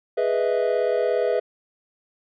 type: chord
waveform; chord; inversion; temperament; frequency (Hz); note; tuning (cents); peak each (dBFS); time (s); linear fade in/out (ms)
triangle; E major seventh; first; equal; 415.3 / 493.9 / 622.3 / 659.3; G#4 / B4 / D#5 / E5; 0 / 0 / 0 / 0; -23 / -21 / -25 / -24; 0.17-1.4; 10
effects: resampled to 11025 Hz